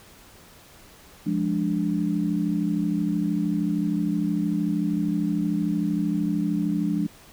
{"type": "chord", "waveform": "sine", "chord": "D diminished", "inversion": "first", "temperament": "equal", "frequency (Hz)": [174.61, 207.7, 293.7], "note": ["F3", "Ab3", "D4"], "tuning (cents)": [0, 0, 0], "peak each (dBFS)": -26, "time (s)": [1.26, 7.07], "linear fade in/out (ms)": 10, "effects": ["pink hiss -50 dBFS RMS until 7.32 s"]}